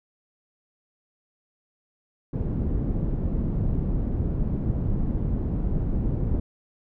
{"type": "low-pass noise", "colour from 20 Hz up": "pink", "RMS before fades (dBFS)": -25, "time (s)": [2.33, 6.4], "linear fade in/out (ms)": 5, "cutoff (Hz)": 250, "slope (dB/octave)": 12, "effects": []}